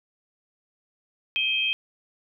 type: tone cluster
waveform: sine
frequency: 2428 / 2554 / 3176 Hz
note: D#7 / D#7 / G7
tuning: -43 / +45 / +22 cents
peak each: -34 / -25 / -25 dBFS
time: 1.36-1.73 s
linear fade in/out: 0 ms
effects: none